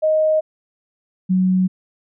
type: tone pair in turn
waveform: sine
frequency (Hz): 624 / 185.52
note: D#5 / F#3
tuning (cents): +5 / +5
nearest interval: octave + major sixth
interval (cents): 2100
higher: first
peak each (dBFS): -13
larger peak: neither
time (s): 0.02-0.41 / 1.29-1.68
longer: neither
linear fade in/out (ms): 20
effects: none